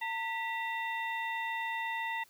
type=harmonic tone with a mistuned harmonic; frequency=908 Hz; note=A#5; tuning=46 cents flat; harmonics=1 / 2 / 3 / 4; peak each=-36 / -36 / -43 / -48 dBFS; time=0.01-2.24 s; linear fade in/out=10 ms; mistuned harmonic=2; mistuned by=+130 cents; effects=white hiss -63 dBFS RMS until 2.29 s